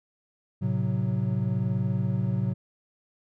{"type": "chord", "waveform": "triangle", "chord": "F# diminished", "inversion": "first", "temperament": "equal", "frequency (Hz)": [110, 130.81, 185], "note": ["A2", "C3", "F#3"], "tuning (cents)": [0, 0, 0], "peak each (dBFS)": [-26, -26, -27], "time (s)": [0.61, 2.54], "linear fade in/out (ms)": 20, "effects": []}